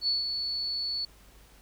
sine tone with ADSR envelope, 4433 Hz, C#8, 1 cent flat, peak -23 dBFS, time 0.01-1.05 s, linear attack 66 ms, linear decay 160 ms, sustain -6 dB, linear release 3 ms, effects added 50 Hz sine -56 dBFS peak until 1.61 s + pink hiss -58 dBFS RMS until 1.61 s

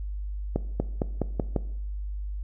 accelerating click train, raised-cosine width 2 ms, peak -11 dBFS, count 6, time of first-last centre 0.56-1.563 s, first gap 240 ms, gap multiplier 0.91, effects noise-tail reverb RT60 0.7 s tail -17 dB re dry + added 50 Hz sine -30 dBFS peak until 2.43 s

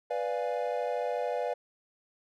triangle chord, B diminished seventh, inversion none, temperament equal, 493.9 / 587.3 / 698.5 / 830.6 Hz, B4 / D5 / F5 / Ab5, 0 / 0 / 0 / 0 cents, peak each -31 / -32 / -33 / -37 dBFS, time 0.1-1.54 s, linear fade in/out 10 ms, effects none

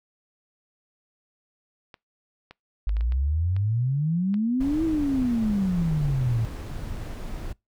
clicks, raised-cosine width 0.3 ms, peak -27 dBFS, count 8, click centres 1.942 / 2.51 / 2.893 / 2.968 / 3.009 / 3.122 / 3.565 / 4.342 s
sine exponential two-way sweep, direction up then down, 49 to 329.6 to 109.9 Hz, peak -21 dBFS, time 2.87-6.45 s, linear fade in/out 0 ms, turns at 4.84 s
brown noise, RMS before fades -33 dBFS, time 4.6-7.53 s, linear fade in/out 10 ms
effects noise-tail reverb RT60 0.2 s tail -25 dB re dry

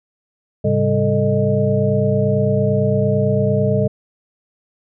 sine tone cluster, 106.9 / 135.8 / 198.3 / 439.9 / 617 Hz, A2 / C#3 / G3 / A4 / D#5, -49 / -35 / +20 / 0 / -15 cents, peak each -20 dBFS, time 0.64-3.88 s, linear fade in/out 10 ms, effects none

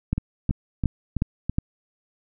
two click trains, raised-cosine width 5 ms, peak -12 / -9 dBFS, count 5 / 5, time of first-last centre 0.18-1.496 / 0.13-1.585 s, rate 3.04 / 2.75 Hz, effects none

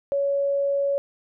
sine tone, 560 Hz, C#5, 18 cents sharp, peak -20 dBFS, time 0.12-0.98 s, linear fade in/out 0 ms, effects none

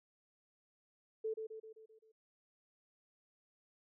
sine tone with echo, 440 Hz, A4, in tune, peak -35 dBFS, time 1.24-1.34 s, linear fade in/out 10 ms, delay 130 ms, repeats 6, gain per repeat -5 dB, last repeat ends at 2.12 s, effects none

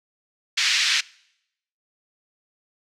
pink band-pass noise, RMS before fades -21 dBFS, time 0.57-1.01 s, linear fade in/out 10 ms, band 1900 to 5800 Hz, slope 24 dB/octave, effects noise-tail reverb RT60 0.8 s tail -24 dB re dry

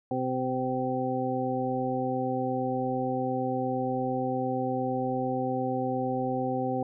harmonic tone, 128.7 Hz, C3, 28 cents flat, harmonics 1 / 2 / 3 / 4 / 6, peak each -36 / -31 / -36 / -32 / -32 dBFS, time 0.11-6.83 s, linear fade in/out 2 ms, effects none

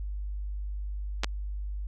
clicks, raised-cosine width 0.2 ms, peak -10 dBFS, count 2, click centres 1.235 / 1.244 s, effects added 50 Hz sine -31 dBFS peak until 1.87 s + MP3 96 kbps

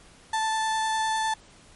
35% pulse tone with vibrato, 880 Hz, A5, in tune, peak -22 dBFS, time 0.33-1.34 s, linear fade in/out 5 ms, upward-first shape sine, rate 9.9 Hz, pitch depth 8 cents each way, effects pink hiss -53 dBFS RMS until 1.75 s + MP3 48 kbps

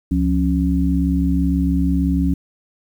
sine tone cluster, 70.4 / 176.6 / 274.6 Hz, C#2 / F3 / C#4, +27 / +20 / -16 cents, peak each -19 dBFS, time 0.11-2.34 s, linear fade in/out 5 ms, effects 8-bit

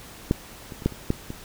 clicks, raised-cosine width 3 ms, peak -6 / -23 / -25 / -7 / -26 / -8 / -19 dBFS, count 7, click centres 0.311 / 0.722 / 0.822 / 0.86 / 0.923 / 1.104 / 1.304 s, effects pink hiss -44 dBFS RMS until 1.44 s

